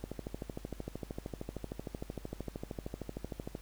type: click train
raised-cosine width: 2 ms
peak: -25 dBFS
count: 47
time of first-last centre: 0.04-3.551 s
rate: 13.1 Hz
effects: added 50 Hz sine -50 dBFS peak until 3.61 s + pink hiss -58 dBFS RMS until 3.61 s